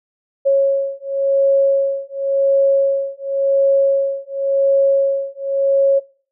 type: beating tone pair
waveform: sine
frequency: 549 / 549.92 Hz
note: C#5 / C#5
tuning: -17 / -14 cents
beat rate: 0.92 Hz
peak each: -16 dBFS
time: 0.45-6 s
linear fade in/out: 20 ms
effects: noise-tail reverb RT60 0.5 s tail -24 dB re dry